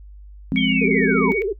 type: chord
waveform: sine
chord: F minor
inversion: none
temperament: equal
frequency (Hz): 174.61 / 207.7 / 261.6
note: F3 / Ab3 / C4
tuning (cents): 0 / 0 / 0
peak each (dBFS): -23 / -22 / -20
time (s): 0.52-1.32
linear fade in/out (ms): 0
type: tone with tremolo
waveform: sine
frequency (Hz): 2240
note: C#7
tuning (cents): +18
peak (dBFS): -20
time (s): 0.56-1.42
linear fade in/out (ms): 0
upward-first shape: sine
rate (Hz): 15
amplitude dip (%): 50
type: linear sweep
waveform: sine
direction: down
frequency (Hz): 3305 to 880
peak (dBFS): -23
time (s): 0.57-1.31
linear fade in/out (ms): 5
type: tone with vibrato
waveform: sine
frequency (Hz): 415.3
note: G#4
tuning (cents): 0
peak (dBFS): -19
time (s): 0.81-1.53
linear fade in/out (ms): 10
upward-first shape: sine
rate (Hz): 15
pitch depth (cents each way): 180
effects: noise-tail reverb RT60 0.1 s tail -17 dB re dry + added 50 Hz sine -38 dBFS peak until 1.59 s